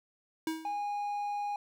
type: tone with exponential decay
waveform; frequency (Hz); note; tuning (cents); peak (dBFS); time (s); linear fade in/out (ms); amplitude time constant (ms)
square; 320; D#4; +49; -29; 0.47-0.84; 2; 79
type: tone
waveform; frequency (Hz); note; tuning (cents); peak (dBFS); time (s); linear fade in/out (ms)
triangle; 821; G#5; -20; -30; 0.65-1.56; 2
effects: none